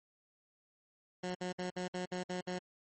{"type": "tone bursts", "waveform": "15% pulse", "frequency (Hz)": 181.2, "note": "F#3", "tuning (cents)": -36, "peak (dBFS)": -30, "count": 8, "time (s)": [1.23, 2.589], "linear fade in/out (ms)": 10, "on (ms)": 120, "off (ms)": 57, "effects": ["MP3 32 kbps"]}